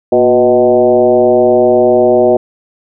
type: tone with frequency modulation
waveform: sine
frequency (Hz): 493.9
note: B4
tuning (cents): 0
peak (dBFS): -5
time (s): 0.12-2.37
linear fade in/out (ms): 5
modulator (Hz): 128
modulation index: 1.6
effects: none